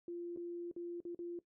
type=tone with dropouts; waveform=sine; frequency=346 Hz; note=F4; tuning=16 cents flat; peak=-40 dBFS; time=0.08-1.39 s; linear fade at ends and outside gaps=2 ms; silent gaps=0.363-0.372 / 0.714-0.763 / 1.004-1.051 / 1.148-1.19 s; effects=noise-tail reverb RT60 0.1 s tail -17 dB re dry